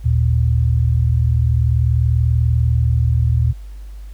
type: tone pair together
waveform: sine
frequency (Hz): 77.26 / 117.7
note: D#2 / A#2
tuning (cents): -12 / +17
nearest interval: perfect fifth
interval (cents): 729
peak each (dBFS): -15 / -15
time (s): 0.04-3.53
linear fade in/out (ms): 20
effects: added 50 Hz sine -30 dBFS peak until 4.13 s + pink hiss -53 dBFS RMS until 4.13 s